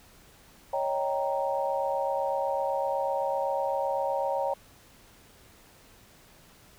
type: chord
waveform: sine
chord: Eb dominant seventh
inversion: third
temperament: equal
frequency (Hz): 554.4 / 622.3 / 784 / 932.3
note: Db5 / Eb5 / G5 / Bb5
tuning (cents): 0 / 0 / 0 / 0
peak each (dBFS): -29 / -35 / -32 / -32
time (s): 0.73-4.54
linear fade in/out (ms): 5
effects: pink hiss -56 dBFS RMS until 6.78 s